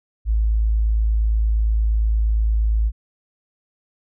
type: tone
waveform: sine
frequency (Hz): 54.3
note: A1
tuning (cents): -22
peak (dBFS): -15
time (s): 0.25-2.92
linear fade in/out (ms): 50
effects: none